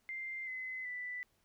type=tone with pitch steps; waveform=sine; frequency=2093 / 2037 / 1982.4 Hz; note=C7 / C7 / B6; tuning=0 / -47 / +6 cents; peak=-39 dBFS; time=0.09-1.23 s; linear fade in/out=0 ms; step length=380 ms; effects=pink hiss -75 dBFS RMS until 1.44 s